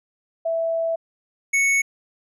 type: tone pair in turn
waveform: sine / square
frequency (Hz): 659.3 / 2214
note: E5 / C#7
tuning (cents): 0 / -3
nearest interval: octave + major sixth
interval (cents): 2097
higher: second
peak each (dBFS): -20 / -17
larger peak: second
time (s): 0.45-0.96 / 1.53-1.82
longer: first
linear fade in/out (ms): 10
effects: low-pass 11000 Hz 12 dB/octave